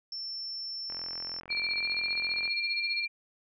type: tone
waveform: sine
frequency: 5380 Hz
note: E8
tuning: 34 cents sharp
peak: -35 dBFS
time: 0.12-1.4 s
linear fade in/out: 2 ms
type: click train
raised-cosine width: 0.5 ms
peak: -31 dBFS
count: 69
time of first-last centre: 0.9-2.478 s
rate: 43.1 Hz
type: tone with pitch glide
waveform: sine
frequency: 2349 to 2368 Hz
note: D7 to D7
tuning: 0 to +14 cents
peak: -30 dBFS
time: 1.49-3.08 s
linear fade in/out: 20 ms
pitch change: +14 cents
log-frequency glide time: 1.8-1.87 s
type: tone with tremolo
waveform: sine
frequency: 4308 Hz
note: C8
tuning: 50 cents sharp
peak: -29 dBFS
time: 1.5-3.06 s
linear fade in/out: 20 ms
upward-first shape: sine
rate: 15 Hz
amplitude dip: 85%
effects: none